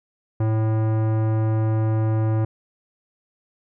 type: tone with tanh clipping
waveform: sine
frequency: 110 Hz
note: A2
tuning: in tune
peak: -20 dBFS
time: 0.4-2.45 s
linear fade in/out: 5 ms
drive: 18 dB
effects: none